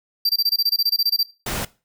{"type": "tone bursts", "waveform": "square", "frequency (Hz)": 4699, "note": "D8", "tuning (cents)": 0, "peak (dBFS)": -16, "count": 15, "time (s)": [0.25, 1.231], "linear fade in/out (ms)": 5, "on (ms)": 43, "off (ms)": 24}
{"type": "noise", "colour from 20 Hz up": "pink", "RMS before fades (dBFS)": -26, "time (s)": [1.46, 1.65], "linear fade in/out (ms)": 5}
{"effects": ["noise-tail reverb RT60 0.3 s tail -19 dB re dry"]}